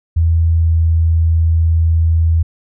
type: tone with pitch glide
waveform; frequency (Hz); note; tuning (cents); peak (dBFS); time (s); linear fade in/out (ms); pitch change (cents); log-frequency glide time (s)
sine; 82.41 to 81.89; E2 to E2; 0 to -11; -9; 0.16-2.43; 10; -11; 0.58-0.71
effects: none